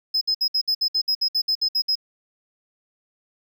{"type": "tone bursts", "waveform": "triangle", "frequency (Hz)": 5100, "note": "D#8", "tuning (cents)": 42, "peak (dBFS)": -17, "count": 14, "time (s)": [0.14, 1.955], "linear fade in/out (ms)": 10, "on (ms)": 73, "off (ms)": 61, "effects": []}